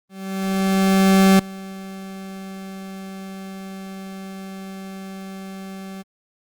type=tone with ADSR envelope; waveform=40% pulse; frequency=192.3 Hz; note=G3; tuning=33 cents flat; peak=-9 dBFS; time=0.09-6.03 s; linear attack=1300 ms; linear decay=6 ms; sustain=-22 dB; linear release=21 ms; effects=Opus 32 kbps